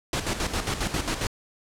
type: noise with tremolo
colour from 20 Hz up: pink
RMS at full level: -26 dBFS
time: 0.13-1.27 s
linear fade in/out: 2 ms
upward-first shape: square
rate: 7.4 Hz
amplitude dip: 60%
effects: low-pass 9000 Hz 12 dB/octave